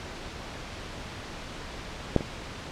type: clicks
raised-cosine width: 2 ms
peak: -6 / -20 dBFS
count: 2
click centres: 2.163 / 2.208 s
effects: pink hiss -39 dBFS RMS until 2.71 s + low-pass 5000 Hz 12 dB/octave